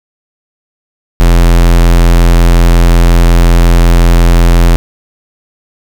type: tone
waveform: square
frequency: 42.76 Hz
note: F1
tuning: 36 cents flat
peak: -3 dBFS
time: 1.2-4.76 s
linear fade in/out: 0 ms
effects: none